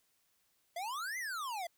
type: exponential two-way sweep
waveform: square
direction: up then down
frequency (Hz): 659.3 to 2093 to 659.3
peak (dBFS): -38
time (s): 0.76-1.67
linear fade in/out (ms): 5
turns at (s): 1.18
effects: white hiss -75 dBFS RMS until 1.77 s